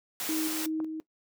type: noise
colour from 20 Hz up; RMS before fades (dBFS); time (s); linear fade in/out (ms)
white; -34; 0.2-0.66; 0
type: tone with tremolo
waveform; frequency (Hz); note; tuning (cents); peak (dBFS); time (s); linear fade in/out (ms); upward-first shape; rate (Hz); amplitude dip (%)
sine; 315.7; D#4; +25; -27; 0.29-1; 0; square; 2.7; 45
type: click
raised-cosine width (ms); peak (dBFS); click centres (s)
1; -26; 0.802
effects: noise-tail reverb RT60 0.1 s tail -18 dB re dry + high-pass 200 Hz 12 dB/octave